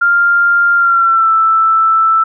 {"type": "tone with pitch glide", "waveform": "sine", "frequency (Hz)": [1396.9, 1323.1], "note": ["F6", "E6"], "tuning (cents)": [0, 6], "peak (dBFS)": -7, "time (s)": [0.01, 2.24], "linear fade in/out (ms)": 10, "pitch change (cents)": -94, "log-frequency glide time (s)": [0.75, 1.32], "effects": []}